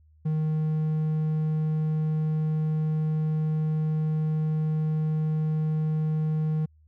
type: tone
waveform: triangle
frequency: 155.56 Hz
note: D#3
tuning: in tune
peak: -21 dBFS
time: 0.25-6.66 s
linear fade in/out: 10 ms
effects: added 77 Hz sine -55 dBFS peak until 6.87 s